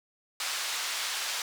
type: band-pass noise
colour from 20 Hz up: white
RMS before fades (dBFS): -33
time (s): 0.4-1.42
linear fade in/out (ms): 2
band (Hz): 910 to 5900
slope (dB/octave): 12
effects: none